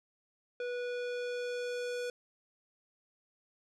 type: tone with low-pass filter sweep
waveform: square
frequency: 489.2 Hz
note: B4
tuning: 16 cents flat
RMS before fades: -37 dBFS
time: 0.6-2.1 s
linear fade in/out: 2 ms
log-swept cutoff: 2900 to 8000 Hz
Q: 0.79
effects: none